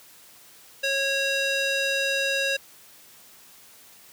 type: tone with band-pass filter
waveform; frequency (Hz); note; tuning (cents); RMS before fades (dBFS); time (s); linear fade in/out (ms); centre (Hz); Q
square; 548; C#5; -20; -25; 0.83-2.57; 10; 3100; 1
effects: white hiss -51 dBFS RMS until 4.12 s + high-pass 80 Hz 12 dB/octave